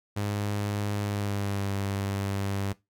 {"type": "tone with pitch glide", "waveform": "sawtooth", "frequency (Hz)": [102.7, 98.92], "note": ["G#2", "G2"], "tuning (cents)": [-19, 16], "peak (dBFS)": -24, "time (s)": [0.16, 2.73], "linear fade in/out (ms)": 10, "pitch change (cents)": -65, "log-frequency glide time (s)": [1.01, 1.74], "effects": ["noise-tail reverb RT60 0.2 s tail -19 dB re dry"]}